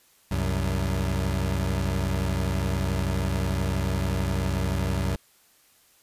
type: tone pair together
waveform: 25% pulse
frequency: 66 / 93.22 Hz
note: C2 / F#2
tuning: +16 / +13 cents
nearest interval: tritone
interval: 597 cents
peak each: -23 dBFS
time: 0.31-5.16 s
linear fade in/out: 5 ms
effects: white hiss -60 dBFS RMS until 6.02 s + resampled to 32000 Hz